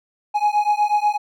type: beating tone pair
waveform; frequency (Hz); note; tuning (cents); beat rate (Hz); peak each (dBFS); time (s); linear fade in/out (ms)
triangle; 830.6 / 838.8; G#5 / G#5; 0 / +17; 8.2; -17 / -17; 0.34-1.18; 20
effects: none